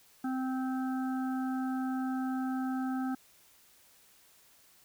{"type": "harmonic tone", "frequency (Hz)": 260, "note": "C4", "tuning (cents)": -11, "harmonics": [1, 3, 5, 6], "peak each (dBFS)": [-31, -40, -45, -47], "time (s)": [0.24, 3.15], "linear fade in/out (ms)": 5, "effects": ["white hiss -62 dBFS RMS until 4.84 s"]}